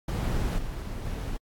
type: noise with level steps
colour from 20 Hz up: brown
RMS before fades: -27 / -34 / -32 dBFS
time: 0.08-1.37 s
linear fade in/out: 5 ms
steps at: 0.58 / 1.05 s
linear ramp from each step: 5 ms
effects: AAC 64 kbps